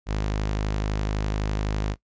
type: tone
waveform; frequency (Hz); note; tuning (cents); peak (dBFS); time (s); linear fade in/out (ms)
sawtooth; 51.91; G#1; 0; -20; 0.06-1.96; 50
effects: noise-tail reverb RT60 0.1 s tail -19 dB re dry + resampled to 16000 Hz